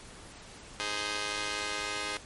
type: chord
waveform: 5% pulse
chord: Ab major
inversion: second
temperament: just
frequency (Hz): 311.5 / 415.3 / 519.1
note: Eb4 / Ab4 / C5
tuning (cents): +2 / 0 / -14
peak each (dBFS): -28 / -25 / -26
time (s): 0.8-2.17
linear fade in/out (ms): 0
effects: pink hiss -49 dBFS RMS until 2.25 s + MP3 48 kbps